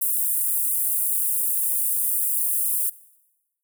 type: high-pass noise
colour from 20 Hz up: pink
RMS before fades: -23 dBFS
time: 0.01-2.9 s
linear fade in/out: 10 ms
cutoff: 9200 Hz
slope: 48 dB/octave
effects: noise-tail reverb RT60 1.0 s tail -20 dB re dry